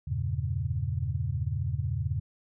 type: chord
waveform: sine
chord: E diminished seventh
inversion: none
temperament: equal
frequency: 82.41 / 98 / 116.54 / 138.59 Hz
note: E2 / G2 / Bb2 / Db3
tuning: 0 / 0 / 0 / 0 cents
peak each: -33 dBFS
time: 0.07-2.2 s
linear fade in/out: 10 ms
effects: none